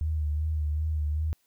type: tone with vibrato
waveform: sine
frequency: 76.6 Hz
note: D#2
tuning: 27 cents flat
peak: -25 dBFS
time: 0.01-1.33 s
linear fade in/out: 0 ms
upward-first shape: sine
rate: 2.6 Hz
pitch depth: 45 cents each way
effects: white hiss -70 dBFS RMS until 1.46 s

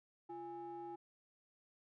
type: ring-modulated tone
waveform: triangle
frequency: 240 Hz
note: B3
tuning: 49 cents flat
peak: -40 dBFS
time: 0.29-0.96 s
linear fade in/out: 10 ms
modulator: 586 Hz
effects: none

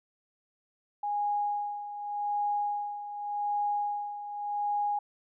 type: tone with tremolo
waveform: sine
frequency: 824 Hz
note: G#5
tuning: 14 cents flat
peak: -26 dBFS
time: 1.03-4.99 s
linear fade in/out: 5 ms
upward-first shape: sine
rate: 0.86 Hz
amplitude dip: 70%
effects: none

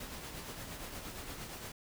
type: noise with tremolo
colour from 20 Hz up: pink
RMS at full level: -43 dBFS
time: 0-1.72 s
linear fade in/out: 5 ms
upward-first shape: triangle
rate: 8.6 Hz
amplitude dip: 45%
effects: none

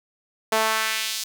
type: tone with high-pass filter sweep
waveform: sawtooth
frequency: 220 Hz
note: A3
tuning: in tune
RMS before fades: -24 dBFS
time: 0.52-1.24 s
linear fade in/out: 5 ms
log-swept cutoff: 600 to 5100 Hz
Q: 1.2
effects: none

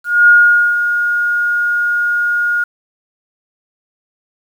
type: tone with ADSR envelope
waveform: sine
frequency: 1430 Hz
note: F6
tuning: 41 cents sharp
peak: -3 dBFS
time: 0.04-2.64 s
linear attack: 240 ms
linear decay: 470 ms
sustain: -9 dB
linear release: 5 ms
effects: 7-bit

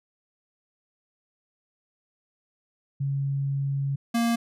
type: tone pair in turn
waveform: sine / square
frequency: 138.59 / 233.1 Hz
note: C#3 / A#3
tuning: 0 / 0 cents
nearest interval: major sixth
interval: 900 cents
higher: second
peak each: -24 / -22 dBFS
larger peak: second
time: 3-3.96 / 4.14-4.36 s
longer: first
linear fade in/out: 10 ms
effects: resampled to 32000 Hz

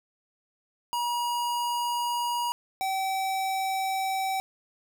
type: tone pair in turn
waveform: square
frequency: 958 / 767.9 Hz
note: A#5 / G5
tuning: +47 / -36 cents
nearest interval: major third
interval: 383 cents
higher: first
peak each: -27 dBFS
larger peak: neither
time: 0.93-2.52 / 2.81-4.4 s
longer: neither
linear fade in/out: 0 ms
effects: none

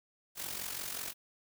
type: noise with amplitude modulation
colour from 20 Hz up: white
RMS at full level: -37 dBFS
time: 0.35-1.14 s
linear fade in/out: 50 ms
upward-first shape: sine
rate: 45.5 Hz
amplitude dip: 65%
effects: none

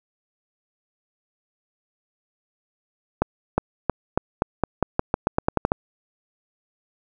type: accelerating click train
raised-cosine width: 1 ms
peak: -4 dBFS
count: 15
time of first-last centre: 3.22-5.719 s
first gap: 360 ms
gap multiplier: 0.88
effects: none

